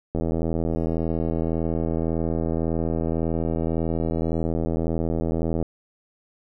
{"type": "click train", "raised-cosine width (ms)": 2, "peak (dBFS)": -12, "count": 449, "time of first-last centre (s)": [0.15, 5.627], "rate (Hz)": 81.8, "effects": []}